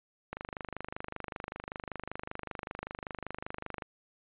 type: click train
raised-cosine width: 0.5 ms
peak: -22 dBFS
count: 89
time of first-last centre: 0.33-3.822 s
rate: 25.2 Hz
effects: resampled to 8000 Hz